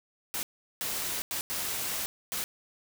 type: noise bursts at uneven times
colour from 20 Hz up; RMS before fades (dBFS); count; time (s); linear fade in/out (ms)
white; -33; 5; 0.34-0.43 / 0.81-1.22 / 1.31-1.41 / 1.5-2.06 / 2.32-2.44; 0
effects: none